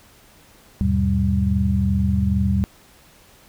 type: tone cluster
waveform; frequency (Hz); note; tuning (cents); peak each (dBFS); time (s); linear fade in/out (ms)
sine; 80 / 102.5 / 123.6 / 194.7; D#2 / G#2 / B2 / G3; +49 / -22 / +2 / -12; -20 / -25 / -26 / -20; 0.81-2.64; 0
effects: pink hiss -51 dBFS RMS until 3.48 s